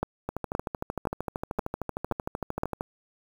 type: two click trains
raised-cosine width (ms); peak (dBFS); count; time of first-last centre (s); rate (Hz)
1; -12 / -16; 6 / 34; 0.03-2.634 / 0.29-2.809; 1.92 / 13.1
effects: 7-bit